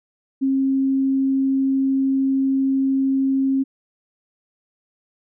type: tone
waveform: sine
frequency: 268.7 Hz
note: C4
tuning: 46 cents sharp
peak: -16 dBFS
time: 0.41-3.64 s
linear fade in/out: 20 ms
effects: none